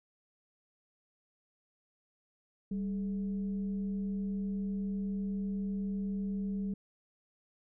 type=tone with frequency modulation; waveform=sine; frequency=196 Hz; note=G3; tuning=in tune; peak=-32 dBFS; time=2.71-6.74 s; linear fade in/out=5 ms; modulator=232 Hz; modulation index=0.3; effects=none